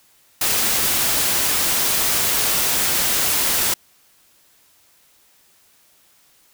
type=noise; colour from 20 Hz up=white; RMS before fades=-19 dBFS; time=0.41-3.74 s; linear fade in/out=5 ms; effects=white hiss -56 dBFS RMS until 6.53 s